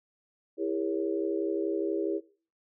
sine chord, E diminished seventh, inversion none, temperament equal with one note detuned, 329.6 / 401.6 / 466.2 / 554.4 Hz, E4 / G4 / Bb4 / Db5, 0 / +42 / 0 / 0 cents, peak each -31 / -31 / -37 / -37 dBFS, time 0.57-2.21 s, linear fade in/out 50 ms, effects noise-tail reverb RT60 0.4 s tail -20 dB re dry

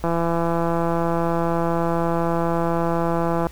click train, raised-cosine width 1 ms, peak -9 dBFS, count 577, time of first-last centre 0.04-3.469 s, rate 168 Hz, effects added 60 Hz sine -37 dBFS peak until 3.51 s + pink hiss -47 dBFS RMS until 3.51 s

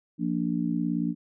harmonic tone, 58.27 Hz, A#1, in tune, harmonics 3 / 4 / 5, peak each -29 / -29 / -29 dBFS, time 0.18-1.15 s, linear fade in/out 50 ms, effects none

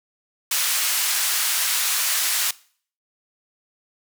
white band-pass noise, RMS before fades -22 dBFS, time 0.51-2.51 s, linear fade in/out 5 ms, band 1200 to 14000 Hz, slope 12 dB/octave, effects noise-tail reverb RT60 0.5 s tail -21 dB re dry

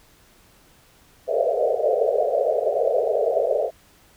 white band-pass noise, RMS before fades -21 dBFS, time 1.27-3.71 s, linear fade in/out 50 ms, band 420 to 690 Hz, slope 96 dB/octave, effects pink hiss -55 dBFS RMS until 4.16 s

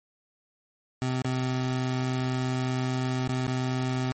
25% pulse tone with dropouts, 128.4 Hz, C3, 32 cents flat, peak -22 dBFS, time 1.02-4.12 s, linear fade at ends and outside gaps 0 ms, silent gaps 1.22-1.247 / 3.278-3.291 / 3.467-3.479 s, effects MP3 32 kbps

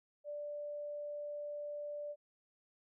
sine tone, 587.3 Hz, D5, in tune, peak -40 dBFS, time 0.24-2.16 s, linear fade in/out 50 ms, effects none

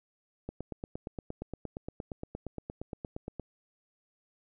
click train, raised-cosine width 2 ms, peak -24 dBFS, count 26, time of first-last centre 0.49-3.397 s, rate 8.6 Hz, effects none

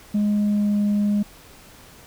sine tone with pitch glide, 207.7 to 206 Hz, G#3 to G#3, 0 to -14 cents, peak -15 dBFS, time 0.14-1.23 s, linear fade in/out 10 ms, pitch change -14 cents, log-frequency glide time 0.34-0.8 s, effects tanh soft clip ceiling -16 dBFS + pink hiss -47 dBFS RMS until 2.06 s

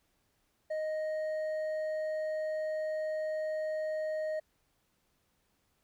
sine tone with hard clipping, 622.3 Hz, D#5, in tune, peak -33 dBFS, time 0.7-4.4 s, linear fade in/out 10 ms, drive 4 dB, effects pink hiss -75 dBFS RMS until 5.83 s

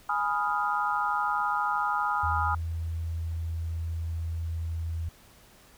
sine chord, F half-diminished seventh, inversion first, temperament equal, 830.6 / 987.8 / 1244.5 / 1396.9 Hz, Ab5 / Cb6 / Eb6 / F6, 0 / 0 / 0 / 0 cents, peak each -30 / -32 / -29 / -32 dBFS, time 0.09-2.55 s, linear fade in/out 5 ms
sine tone, 82.41 Hz, E2, in tune, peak -29 dBFS, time 2.23-5.09 s, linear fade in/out 5 ms
effects pink hiss -56 dBFS RMS until 5.77 s

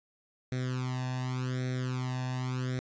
sawtooth tone with flanger, 127.6 Hz, C3, 43 cents flat, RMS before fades -33 dBFS, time 0.52-2.79 s, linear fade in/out 0 ms, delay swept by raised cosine 0.51 to 1.14 ms, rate 0.87 Hz, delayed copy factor +0.9, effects resampled to 16000 Hz

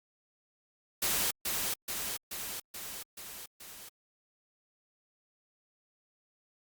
white noise with echo, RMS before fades -30 dBFS, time 1.02-1.31 s, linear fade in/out 5 ms, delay 430 ms, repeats 6, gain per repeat -3 dB, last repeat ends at 3.89 s, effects Opus 48 kbps

